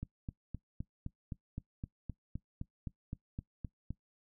click train, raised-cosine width 5 ms, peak -27 dBFS, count 16, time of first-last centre 0.03-3.906 s, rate 3.87 Hz, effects noise-tail reverb RT60 0.1 s tail -19 dB re dry

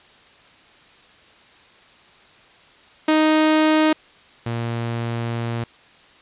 sawtooth tone pair in turn, 311.1 / 116.9 Hz, D#4 / A#2, 0 / +5 cents, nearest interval octave + perfect fourth, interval 1695 cents, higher first, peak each -10 / -19 dBFS, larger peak first, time 3.08-3.93 / 4.46-5.64 s, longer second, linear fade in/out 5 ms, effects white hiss -50 dBFS RMS until 6.21 s + resampled to 8000 Hz

